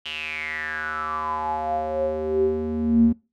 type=tone with band-pass filter sweep; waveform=square; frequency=77.78 Hz; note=D#2; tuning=in tune; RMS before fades=-24 dBFS; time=0.05-3.13 s; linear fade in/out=10 ms; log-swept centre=3000 to 210 Hz; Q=9.4; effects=noise-tail reverb RT60 0.3 s tail -24 dB re dry